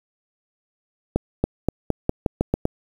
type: accelerating click train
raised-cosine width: 2 ms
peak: -5 dBFS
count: 9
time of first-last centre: 1.16-2.654 s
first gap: 280 ms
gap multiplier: 0.88
effects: 7-bit